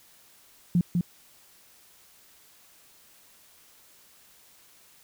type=tone with echo; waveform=sine; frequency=174.61 Hz; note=F3; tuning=in tune; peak=-18 dBFS; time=0.75-0.81 s; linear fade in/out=2 ms; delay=200 ms; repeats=1; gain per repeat=-3 dB; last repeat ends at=1.01 s; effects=white hiss -57 dBFS RMS until 5.03 s